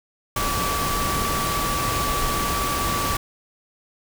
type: tone in noise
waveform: sine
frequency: 1151 Hz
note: D6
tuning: 35 cents flat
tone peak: -25 dBFS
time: 0.36-3.17 s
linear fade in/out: 5 ms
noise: pink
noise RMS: -25 dBFS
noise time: 0.36-3.17 s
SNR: -3 dB
effects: none